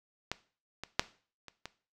clicks, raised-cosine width 0.2 ms, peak -15 / -21 / -6 / -28 / -23 dBFS, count 5, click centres 0.316 / 0.836 / 0.995 / 1.483 / 1.656 s, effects noise-tail reverb RT60 0.4 s tail -17 dB re dry

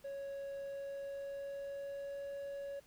triangle tone with pitch glide, 554.4 to 559.9 Hz, C#5 to C#5, 0 to +17 cents, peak -39 dBFS, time 0.04-2.8 s, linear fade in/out 10 ms, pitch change +17 cents, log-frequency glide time 0.6-2.17 s, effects pink hiss -66 dBFS RMS until 2.86 s

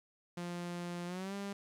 sawtooth tone with pitch glide, 174.61 to 199.42 Hz, F3 to G3, 0 to +30 cents, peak -35 dBFS, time 0.37-1.53 s, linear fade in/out 5 ms, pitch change +230 cents, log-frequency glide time 1.06-1.34 s, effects low-pass 10000 Hz 12 dB/octave + 12-bit

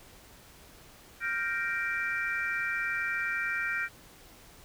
sine chord, G minor seventh, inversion third, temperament equal, 1396.9 / 1568 / 1864.7 / 2349 Hz, F6 / G6 / Bb6 / D7, 0 / 0 / 0 / 0 cents, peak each -34 dBFS, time 1.2-3.89 s, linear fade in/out 50 ms, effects tanh soft clip ceiling -19 dBFS + pink hiss -54 dBFS RMS until 4.64 s

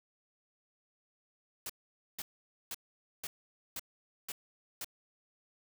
white noise bursts, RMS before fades -40 dBFS, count 7, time 1.66-4.845 s, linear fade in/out 2 ms, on 35 ms, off 490 ms, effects none

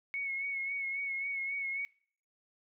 sine tone with vibrato, 2200 Hz, C#7, 14 cents flat, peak -33 dBFS, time 0.14-1.85 s, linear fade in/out 0 ms, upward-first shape sine, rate 3.7 Hz, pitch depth 35 cents each way, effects noise-tail reverb RT60 0.5 s tail -22 dB re dry

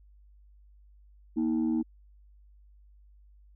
sine tone pair together, 236.8 / 316.6 Hz, A#3 / D#4, +27 / +30 cents, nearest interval perfect fourth, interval 503 cents, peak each -26 dBFS, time 1.36-1.83 s, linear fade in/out 20 ms, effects tanh soft clip ceiling -21 dBFS + added 50 Hz sine -54 dBFS peak until 3.55 s

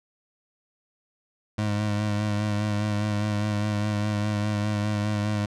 25% pulse tone with vibrato, 104.7 Hz, G#2, 15 cents sharp, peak -20 dBFS, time 1.58-5.46 s, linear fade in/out 5 ms, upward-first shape sine, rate 4.9 Hz, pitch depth 29 cents each way, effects low-pass 7000 Hz 12 dB/octave

